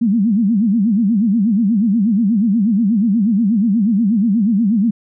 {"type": "tone with vibrato", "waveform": "sine", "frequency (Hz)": 213.6, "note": "G#3", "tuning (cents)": 49, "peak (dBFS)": -11, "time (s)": [0.01, 4.91], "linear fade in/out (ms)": 10, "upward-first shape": "sine", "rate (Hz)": 8.3, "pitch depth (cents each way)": 210, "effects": []}